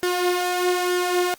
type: tone with flanger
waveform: sawtooth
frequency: 358.7 Hz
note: F4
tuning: 46 cents sharp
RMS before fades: -22 dBFS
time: 0.03-1.34 s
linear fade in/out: 0 ms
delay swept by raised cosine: 0.59 to 4.39 ms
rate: 1.1 Hz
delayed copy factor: +0.5
effects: white hiss -51 dBFS RMS until 1.38 s + Opus 24 kbps